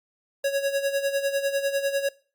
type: tone with tremolo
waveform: square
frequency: 554.4 Hz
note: C#5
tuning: in tune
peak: -21 dBFS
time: 0.44-2.09 s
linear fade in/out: 5 ms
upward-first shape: sine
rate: 10 Hz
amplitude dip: 70%
effects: noise-tail reverb RT60 0.4 s tail -22 dB re dry + Opus 48 kbps